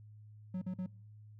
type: tone bursts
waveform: triangle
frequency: 184.1 Hz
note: F#3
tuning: 8 cents flat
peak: -33 dBFS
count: 3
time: 0.54-0.863 s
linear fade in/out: 5 ms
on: 77 ms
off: 46 ms
effects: noise-tail reverb RT60 0.7 s tail -26 dB re dry + added 106 Hz sine -52 dBFS peak until 1.39 s